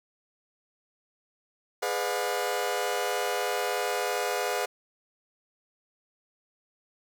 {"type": "chord", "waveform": "sawtooth", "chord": "G# diminished seventh", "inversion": "none", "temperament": "just", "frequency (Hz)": [415.3, 498.4, 598, 717.6], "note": ["G#4", "B4", "D5", "F5"], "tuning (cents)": [0, 16, 31, 47], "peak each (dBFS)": [-29, -28, -31, -28], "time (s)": [1.82, 4.66], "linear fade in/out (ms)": 10, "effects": []}